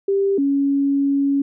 sine tone pair in turn, 394.3 / 278.8 Hz, G4 / C#4, +10 / +10 cents, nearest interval tritone, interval 600 cents, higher first, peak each -15 dBFS, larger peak neither, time 0.08-0.38 / 0.38-1.42 s, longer second, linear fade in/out 5 ms, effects none

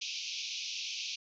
pink band-pass noise, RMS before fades -39 dBFS, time 0.01-1.16 s, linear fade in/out 10 ms, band 2400 to 6300 Hz, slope 96 dB/octave, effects none

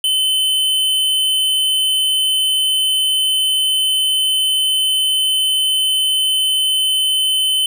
square tone, 3049 Hz, G7, 49 cents flat, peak -14 dBFS, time 0.04-7.66 s, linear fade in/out 2 ms, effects none

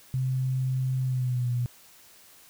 sine tone with pitch glide, 130.1 to 122.09 Hz, C3 to B2, -9 to -19 cents, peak -24 dBFS, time 0.14-1.66 s, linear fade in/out 0 ms, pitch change -110 cents, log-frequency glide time 1.03-1.5 s, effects white hiss -54 dBFS RMS until 2.49 s

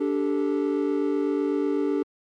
triangle chord, D suspended fourth, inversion none, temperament equal with one note detuned, 290.6 / 392 / 440 Hz, D4 / G4 / A4, -18 / 0 / 0 cents, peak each -23 / -25 / -27 dBFS, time 0-2.03 s, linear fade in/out 10 ms, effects Opus 32 kbps

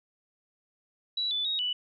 sine tone with pitch steps, 3923 / 3489 / 3773 / 2965 Hz, B7 / A7 / A#7 / F#7, -12 / -15 / +20 / +3 cents, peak -27 dBFS, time 1.17-1.73 s, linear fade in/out 5 ms, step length 140 ms, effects none

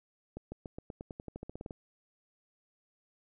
accelerating click train, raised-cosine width 2 ms, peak -28 dBFS, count 16, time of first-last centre 0.37-1.708 s, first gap 150 ms, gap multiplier 0.92, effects none

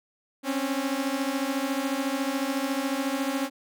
sawtooth beating tone pair, 265.3 / 279.3 Hz, C4 / C#4, +24 / +13 cents, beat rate 14 Hz, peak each -25 dBFS, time 0.43-3.5 s, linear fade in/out 50 ms, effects none

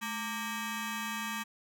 15% pulse ring-modulated tone, 695 Hz, F5, 9 cents flat, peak -25 dBFS, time 0.01-1.44 s, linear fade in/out 20 ms, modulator 479 Hz, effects none

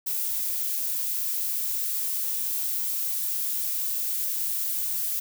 violet noise, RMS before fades -28 dBFS, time 0.06-5.2 s, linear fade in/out 10 ms, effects none

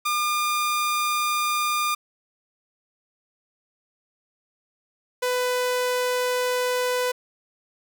sawtooth tone pair in turn, 1206 / 498.6 Hz, D6 / B4, +46 / +16 cents, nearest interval octave + minor third, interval 1530 cents, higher first, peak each -18 dBFS, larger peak neither, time 0.05-1.95 / 5.22-7.12 s, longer neither, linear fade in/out 10 ms, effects none

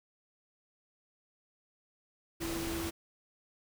sine tone in noise, 332.7 Hz, E4, 16 cents sharp, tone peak -36 dBFS, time 2.4-2.91 s, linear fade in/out 20 ms, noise pink, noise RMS -39 dBFS, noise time 2.4-2.91 s, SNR 0 dB, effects none

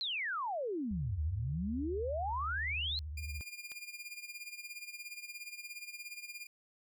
sine exponential two-way sweep, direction down then up, 4240 to 73.5 to 4240 Hz, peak -34 dBFS, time 0.01-2.99 s, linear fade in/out 0 ms, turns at 1.22 s
sine tone with vibrato, 75.2 Hz, D2, 42 cents sharp, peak -39 dBFS, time 0.91-3.41 s, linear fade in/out 0 ms, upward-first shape triangle, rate 14 Hz, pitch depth 150 cents each way
sawtooth tone with tremolo, 2413 Hz, D7, 46 cents sharp, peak -38 dBFS, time 3.17-6.47 s, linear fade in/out 5 ms, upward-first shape sine, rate 17 Hz, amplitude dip 75%
click, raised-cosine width 0.2 ms, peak -34 dBFS, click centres 3.718 s
effects none

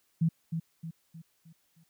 sine tone with echo, 163.8 Hz, E3, 11 cents flat, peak -22 dBFS, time 0.21-0.29 s, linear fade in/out 10 ms, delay 310 ms, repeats 5, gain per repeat -7 dB, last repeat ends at 1.84 s, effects white hiss -72 dBFS RMS until 1.89 s

